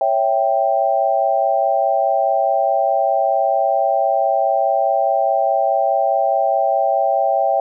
sine chord, C# diminished, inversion none, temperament equal, 554.4 / 659.3 / 784 Hz, C#5 / E5 / G5, 0 / 0 / 0 cents, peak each -20 / -18 / -17 dBFS, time 0.01-7.6 s, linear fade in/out 2 ms, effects none

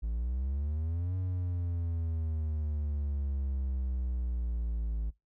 triangle exponential two-way sweep, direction up then down, 54 to 93 to 54 Hz, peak -28 dBFS, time 0.02-5.11 s, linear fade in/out 20 ms, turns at 1.16 s, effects noise-tail reverb RT60 0.2 s tail -23 dB re dry

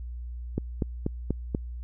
click train, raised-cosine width 3 ms, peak -13 dBFS, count 5, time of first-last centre 0.58-1.549 s, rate 4.13 Hz, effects added 60 Hz sine -34 dBFS peak until 1.83 s

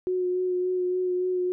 sine tone with vibrato, 364.3 Hz, F#4, 27 cents flat, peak -23 dBFS, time 0.07-1.52 s, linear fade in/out 0 ms, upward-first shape sine, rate 3.5 Hz, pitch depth 17 cents each way, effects none

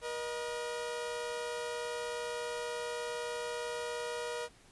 sawtooth tone pair together, 478.4 / 618.2 Hz, A#4 / D#5, +45 / -11 cents, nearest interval major third, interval 444 cents, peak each -33 / -39 dBFS, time 0.01-4.49 s, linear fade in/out 50 ms, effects pink hiss -61 dBFS RMS until 4.71 s + resampled to 24000 Hz

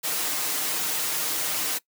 white noise with comb filter, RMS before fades -27 dBFS, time 0.03-1.79 s, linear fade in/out 20 ms, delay 6.5 ms, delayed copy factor +0.95, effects noise-tail reverb RT60 0.1 s tail -21 dB re dry + high-pass 200 Hz 12 dB/octave

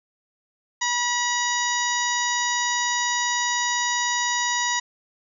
harmonic tone with a mistuned harmonic, 970 Hz, B5, 31 cents flat, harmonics 1 / 2 / 3 / 4 / 5 / 6 / 7, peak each -26 / -26 / -34 / -31 / -34 / -31 / -29 dBFS, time 0.81-4.8 s, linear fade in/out 10 ms, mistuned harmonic 4, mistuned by -38 cents, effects none

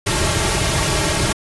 pink noise with comb filter, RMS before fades -18 dBFS, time 0.06-1.33 s, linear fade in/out 10 ms, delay 4 ms, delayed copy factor -0.7, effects resampled to 24000 Hz

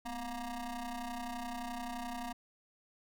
25% pulse ring-modulated tone, 233.1 Hz, A#3, in tune, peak -32 dBFS, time 0.05-2.33 s, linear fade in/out 10 ms, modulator 482 Hz, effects none

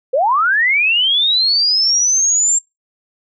sine linear sweep, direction up, 481.5 to 7459 Hz, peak -11 dBFS, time 0.13-2.59 s, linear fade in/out 10 ms, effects noise-tail reverb RT60 0.2 s tail -25 dB re dry

